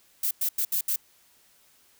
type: noise bursts at uneven times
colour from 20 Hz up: violet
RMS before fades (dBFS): -26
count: 5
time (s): 0.23-0.31 / 0.41-0.49 / 0.58-0.65 / 0.72-0.81 / 0.88-0.96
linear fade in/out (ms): 5
effects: white hiss -61 dBFS RMS until 1.99 s